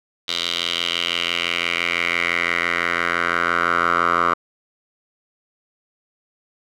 10% pulse tone with band-pass filter sweep, 85.9 Hz, F2, 28 cents flat, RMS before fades -21 dBFS, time 0.28-4.34 s, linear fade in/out 5 ms, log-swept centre 3700 to 1200 Hz, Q 3.7, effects none

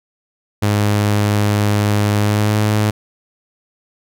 sawtooth tone with pitch glide, 103.7 to 106.19 Hz, G#2 to G#2, -2 to +39 cents, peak -9 dBFS, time 0.62-2.91 s, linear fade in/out 10 ms, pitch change +41 cents, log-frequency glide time 2.18-2.58 s, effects none

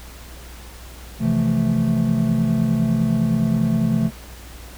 triangle chord, F major seventh, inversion second, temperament equal with one note detuned, 131.34 / 164.81 / 174.61 / 220 Hz, C3 / E3 / F3 / A3, +7 / 0 / 0 / 0 cents, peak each -21 / -21 / -23 / -17 dBFS, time 1.19-4.11 s, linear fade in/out 50 ms, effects added 60 Hz sine -38 dBFS peak until 4.77 s + pink hiss -42 dBFS RMS until 4.77 s

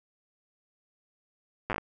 slowing click train, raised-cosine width 0.5 ms, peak -15 dBFS, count 7, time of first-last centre 1.7-1.781 s, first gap 8 ms, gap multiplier 1.21, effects none

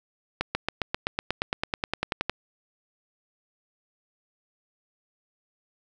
accelerating click train, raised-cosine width 0.3 ms, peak -9 dBFS, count 18, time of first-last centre 0.41-2.296 s, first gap 140 ms, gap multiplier 0.97, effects none

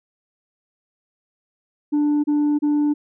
sine tone bursts, 294.8 Hz, D4, 7 cents sharp, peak -13 dBFS, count 3, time 1.92-2.94 s, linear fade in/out 20 ms, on 320 ms, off 30 ms, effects tanh soft clip ceiling -15 dBFS

